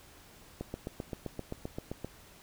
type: click train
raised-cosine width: 2 ms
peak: -23 dBFS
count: 12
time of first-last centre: 0.61-2.046 s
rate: 7.66 Hz
effects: pink hiss -56 dBFS RMS until 2.42 s